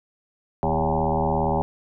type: tone with frequency modulation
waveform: sine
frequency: 482.1 Hz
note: B4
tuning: 42 cents flat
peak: -19 dBFS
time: 0.63-1.62 s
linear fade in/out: 0 ms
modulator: 77.4 Hz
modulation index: 5.5
effects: none